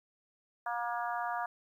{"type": "harmonic tone", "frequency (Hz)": 237.8, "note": "A#3", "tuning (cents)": 35, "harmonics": [3, 4, 5, 6, 7], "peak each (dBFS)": [-36, -38, -40, -42, -43], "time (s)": [0.66, 1.46], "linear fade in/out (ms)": 5, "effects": ["11-bit"]}